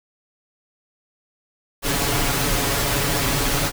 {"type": "noise with comb filter", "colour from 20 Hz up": "pink", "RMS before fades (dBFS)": -21, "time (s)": [1.82, 3.72], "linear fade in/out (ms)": 50, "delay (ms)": 7.1, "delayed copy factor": 0.75, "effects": []}